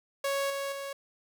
sawtooth tone with level steps, 554.4 Hz, C#5, in tune, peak -24 / -28 / -32 dBFS, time 0.24-0.93 s, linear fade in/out 5 ms, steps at 0.5 / 0.72 s, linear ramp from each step 2 ms, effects none

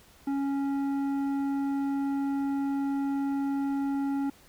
sine tone with tanh clipping, 277.2 Hz, C#4, in tune, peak -28 dBFS, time 0.27-4.3 s, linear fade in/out 5 ms, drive 10 dB, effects pink hiss -57 dBFS RMS until 4.48 s

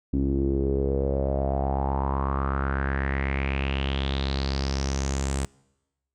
sawtooth tone with low-pass filter sweep, 68 Hz, C#2, 33 cents flat, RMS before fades -26 dBFS, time 0.13-5.45 s, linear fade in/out 0 ms, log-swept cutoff 280 to 8400 Hz, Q 5.6, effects noise-tail reverb RT60 1.0 s tail -25 dB re dry

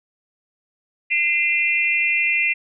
sine tone cluster, 2067 / 2402 / 2694 Hz, C7 / D7 / E7, -22 / +38 / +37 cents, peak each -21 dBFS, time 1.1-2.54 s, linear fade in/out 20 ms, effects none

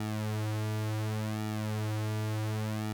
sawtooth tone with flanger, 107.7 Hz, A2, 37 cents flat, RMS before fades -33 dBFS, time 0-2.93 s, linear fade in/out 5 ms, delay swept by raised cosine 1.9 to 5.5 ms, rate 0.69 Hz, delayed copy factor -0.85, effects none

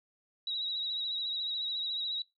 sine tone with vibrato, 3857 Hz, B7, 42 cents flat, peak -32 dBFS, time 0.47-2.22 s, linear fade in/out 2 ms, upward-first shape sine, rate 14 Hz, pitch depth 40 cents each way, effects noise-tail reverb RT60 0.2 s tail -20 dB re dry

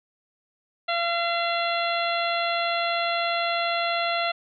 harmonic tone, 683 Hz, F5, 39 cents flat, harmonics 1 / 2 / 3 / 4 / 5 / 6, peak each -26 / -29 / -31 / -32 / -33 / -34 dBFS, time 0.88-4.32 s, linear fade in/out 10 ms, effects none

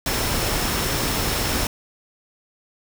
sine tone in noise, 5400 Hz, E8, 41 cents sharp, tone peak -34 dBFS, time 0.06-1.67 s, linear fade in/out 2 ms, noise pink, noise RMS -23 dBFS, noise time 0.06-1.67 s, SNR -14 dB, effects none

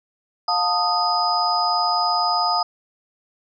sine tone cluster, 711 / 888 / 1244 / 4989 Hz, F5 / A5 / D#6 / D#8, +31 / +16 / -1 / +4 cents, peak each -23 dBFS, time 0.48-2.63 s, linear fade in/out 5 ms, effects none

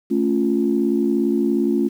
sine chord, A augmented, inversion none, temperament equal, 220 / 277.2 / 349.2 Hz, A3 / C#4 / E#4, 0 / 0 / 0 cents, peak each -20 dBFS, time 0.1-1.89 s, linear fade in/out 20 ms, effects tanh soft clip ceiling -6 dBFS + 8-bit

